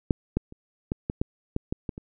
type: clicks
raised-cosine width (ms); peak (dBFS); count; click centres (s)
3; -7 / -10 / -30 / -13 / -14 / -11 / -13 / -14 / -17 / -24; 10; 0.108 / 0.37 / 0.524 / 0.919 / 1.099 / 1.215 / 1.564 / 1.725 / 1.892 / 1.979
effects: none